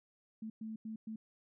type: tone bursts at uneven times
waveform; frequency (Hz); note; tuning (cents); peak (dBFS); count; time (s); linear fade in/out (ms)
sine; 220; A3; 0; -40; 4; 0.42-0.5 / 0.61-0.76 / 0.85-0.96 / 1.07-1.16; 5
effects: none